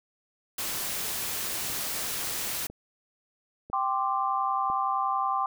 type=noise; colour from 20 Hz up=white; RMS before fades=-32 dBFS; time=0.58-2.67 s; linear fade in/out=5 ms
type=click train; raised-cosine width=2 ms; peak=-29 dBFS; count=4; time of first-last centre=1.7-4.7 s; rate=1 Hz
type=chord; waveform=sine; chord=G suspended fourth; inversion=none; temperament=just; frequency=784 / 1045.3 / 1176 Hz; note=G5 / C6 / D6; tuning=0 / -2 / +2 cents; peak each=-29 dBFS; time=3.73-5.46 s; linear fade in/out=2 ms
effects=none